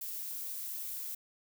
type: noise with high-pass filter sweep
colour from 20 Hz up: violet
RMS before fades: -40 dBFS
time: 0.01-1.15 s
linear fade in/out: 5 ms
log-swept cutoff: 200 to 850 Hz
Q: 1.4
effects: none